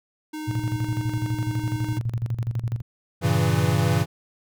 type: tone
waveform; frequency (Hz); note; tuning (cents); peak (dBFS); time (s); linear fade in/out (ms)
square; 308.3; D#4; -16; -31; 0.33-1.99; 10
type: tone with tremolo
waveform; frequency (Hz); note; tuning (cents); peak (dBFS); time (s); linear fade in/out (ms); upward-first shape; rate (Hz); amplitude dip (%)
sine; 116.54; A#2; 0; -21; 0.47-2.82; 20; square; 12; 75
type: chord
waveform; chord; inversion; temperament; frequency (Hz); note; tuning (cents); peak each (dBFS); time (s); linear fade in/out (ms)
square; G diminished seventh; none; equal with one note detuned; 98 / 116.54 / 137.48 / 164.81; G2 / Bb2 / Db3 / Fb3; 0 / 0 / -14 / 0; -25; 3.21-4.06; 50
effects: none